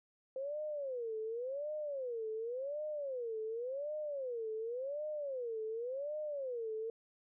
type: tone with vibrato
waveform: sine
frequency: 516 Hz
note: C5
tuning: 24 cents flat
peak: -37 dBFS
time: 0.36-6.9 s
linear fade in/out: 2 ms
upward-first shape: sine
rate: 0.9 Hz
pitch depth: 290 cents each way
effects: none